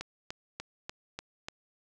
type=click train; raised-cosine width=0.2 ms; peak=-20 dBFS; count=6; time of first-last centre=0.01-1.485 s; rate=3.39 Hz; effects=none